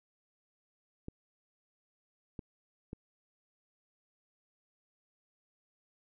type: clicks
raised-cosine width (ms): 3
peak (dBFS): -28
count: 3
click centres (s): 1.084 / 2.392 / 2.931
effects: none